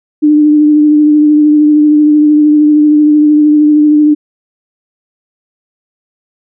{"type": "tone with vibrato", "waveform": "sine", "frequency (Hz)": 300, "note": "D4", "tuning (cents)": 37, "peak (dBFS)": -3, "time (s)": [0.22, 4.15], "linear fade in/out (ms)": 20, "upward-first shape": "triangle", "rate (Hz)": 13, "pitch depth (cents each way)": 25, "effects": []}